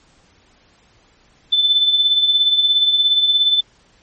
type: tone with tremolo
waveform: sine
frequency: 3520 Hz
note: A7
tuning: in tune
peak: -9 dBFS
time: 1.52-3.61 s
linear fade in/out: 10 ms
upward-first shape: triangle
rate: 17 Hz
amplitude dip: 60%
effects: pink hiss -54 dBFS RMS until 4.02 s + MP3 32 kbps